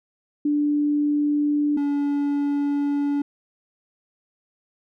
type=tone pair in turn; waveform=sine / triangle; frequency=293.7 / 286.3 Hz; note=D4 / D4; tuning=0 / -44 cents; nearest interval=unison; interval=44 cents; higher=first; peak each=-18 dBFS; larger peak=neither; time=0.45-1.77 / 1.77-3.22 s; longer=second; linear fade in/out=5 ms; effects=none